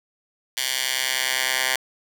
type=tone with high-pass filter sweep; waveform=10% pulse; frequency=129.9 Hz; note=C3; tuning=12 cents flat; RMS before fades=-24 dBFS; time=0.57-1.76 s; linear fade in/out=2 ms; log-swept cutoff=3000 to 1600 Hz; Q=1; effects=7-bit